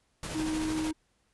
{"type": "noise with tremolo", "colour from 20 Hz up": "pink", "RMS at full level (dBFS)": -36, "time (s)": [0.23, 0.91], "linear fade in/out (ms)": 2, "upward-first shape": "sine", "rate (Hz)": 13, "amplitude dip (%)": 35}
{"type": "tone", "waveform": "triangle", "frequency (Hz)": 313.2, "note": "D#4", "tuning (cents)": 11, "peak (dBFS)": -27, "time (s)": [0.34, 0.93], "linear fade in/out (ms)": 20}
{"effects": ["pink hiss -72 dBFS RMS until 1.33 s", "resampled to 24000 Hz"]}